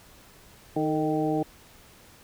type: harmonic tone with a mistuned harmonic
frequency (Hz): 155.56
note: D#3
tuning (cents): 0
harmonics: 1 / 2 / 3 / 4 / 5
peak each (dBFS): -32 / -26 / -30 / -33 / -31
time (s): 0.76-1.43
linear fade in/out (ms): 5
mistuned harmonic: 3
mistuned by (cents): -55
effects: pink hiss -53 dBFS RMS until 2.23 s